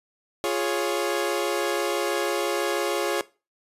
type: chord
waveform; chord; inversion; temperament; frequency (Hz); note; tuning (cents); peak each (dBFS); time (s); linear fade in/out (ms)
sawtooth; Db major; first; equal; 349.2 / 415.3 / 554.4; F4 / Ab4 / Db5; 0 / 0 / 0; -24; 0.44-3.21; 0
effects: noise-tail reverb RT60 0.3 s tail -19 dB re dry + resampled to 32000 Hz